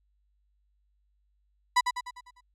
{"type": "tone with echo", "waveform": "35% pulse", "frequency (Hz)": 987.8, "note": "B5", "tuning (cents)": 0, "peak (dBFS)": -17, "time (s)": [1.76, 1.81], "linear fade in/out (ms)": 10, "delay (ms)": 100, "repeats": 6, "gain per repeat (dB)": -6, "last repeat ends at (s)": 2.41, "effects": ["added 50 Hz sine -68 dBFS peak until 2.54 s", "low-pass 8000 Hz 12 dB/octave"]}